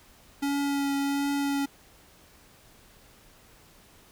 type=tone with vibrato; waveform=square; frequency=280.8 Hz; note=C#4; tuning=22 cents sharp; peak=-26 dBFS; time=0.42-1.66 s; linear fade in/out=10 ms; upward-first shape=triangle; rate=1.4 Hz; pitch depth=14 cents each way; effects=pink hiss -56 dBFS RMS until 4.11 s